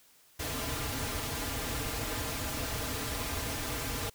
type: noise with comb filter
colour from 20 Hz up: pink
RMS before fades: -35 dBFS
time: 0.39-4.1 s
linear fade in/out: 10 ms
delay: 5.4 ms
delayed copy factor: -0.85
effects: white hiss -62 dBFS RMS until 4.14 s